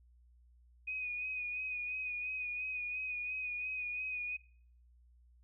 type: tone with vibrato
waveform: sine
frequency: 2488 Hz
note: D#7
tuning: 1 cent flat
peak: -36 dBFS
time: 0.87-4.37 s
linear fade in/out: 10 ms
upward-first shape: sine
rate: 2.9 Hz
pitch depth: 32 cents each way
effects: noise-tail reverb RT60 0.6 s tail -24 dB re dry + added 60 Hz sine -61 dBFS peak until 5.43 s